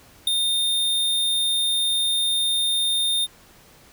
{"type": "tone with ADSR envelope", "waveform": "square", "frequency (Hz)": 3639, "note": "A#7", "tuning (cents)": -42, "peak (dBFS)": -14, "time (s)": [0.27, 3.27], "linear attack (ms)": 5, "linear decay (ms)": 4, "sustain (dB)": -6, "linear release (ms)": 32, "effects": ["pink hiss -51 dBFS RMS until 3.92 s"]}